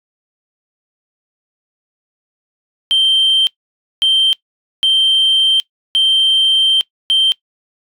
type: tone bursts at uneven times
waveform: sine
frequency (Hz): 3136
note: G7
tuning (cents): 0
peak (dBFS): -7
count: 5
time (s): 2.91-3.47 / 4.02-4.33 / 4.83-5.6 / 5.95-6.81 / 7.1-7.32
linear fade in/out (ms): 0
effects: noise-tail reverb RT60 0.1 s tail -22 dB re dry + tanh soft clip ceiling -7 dBFS